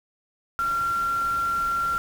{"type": "tone in noise", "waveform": "sine", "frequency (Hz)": 1373, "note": "F6", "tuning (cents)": -30, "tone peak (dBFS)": -22, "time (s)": [0.59, 1.98], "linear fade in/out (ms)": 0, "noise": "pink", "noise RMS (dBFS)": -40, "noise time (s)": [0.59, 1.98], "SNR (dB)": 15, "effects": []}